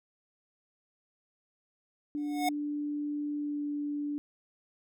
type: tone with pitch glide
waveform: sine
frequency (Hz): 293.7 to 291.8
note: D4 to D4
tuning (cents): 0 to -11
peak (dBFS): -31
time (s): 2.15-4.18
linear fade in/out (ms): 0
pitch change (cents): -11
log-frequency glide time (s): 3.37-3.63
type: tone with exponential growth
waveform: square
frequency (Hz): 729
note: F#5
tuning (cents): -26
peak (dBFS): -25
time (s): 2.17-2.49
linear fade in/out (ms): 5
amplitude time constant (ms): 68
effects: none